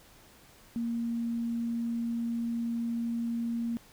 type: tone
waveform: sine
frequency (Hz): 233.1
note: A#3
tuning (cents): 0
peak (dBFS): -29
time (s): 0.76-3.77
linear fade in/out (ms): 0
effects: pink hiss -57 dBFS RMS until 3.92 s